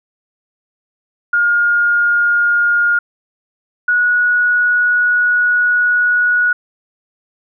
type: tone pair in turn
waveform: sine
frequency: 1421 / 1460.1 Hz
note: F6 / F#6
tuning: +30 / -23 cents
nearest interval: unison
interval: 47 cents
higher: second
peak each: -10 dBFS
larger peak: neither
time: 1.33-2.99 / 3.88-6.53 s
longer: second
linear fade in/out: 5 ms
effects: none